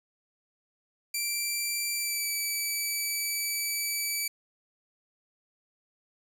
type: tone with pitch glide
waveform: 10% pulse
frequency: 2349 to 2303 Hz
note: D7 to D7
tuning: 0 to -34 cents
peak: -20 dBFS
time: 1.14-4.28 s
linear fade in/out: 5 ms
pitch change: -34 cents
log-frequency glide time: 1.94-2.3 s
effects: none